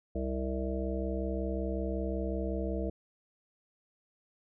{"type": "harmonic tone", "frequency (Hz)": 65.41, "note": "C2", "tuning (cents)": 0, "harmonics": [1, 3, 5, 7, 9, 10], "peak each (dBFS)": [-34, -38, -38, -39, -41, -42], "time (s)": [0.15, 2.9], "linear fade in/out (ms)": 5, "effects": []}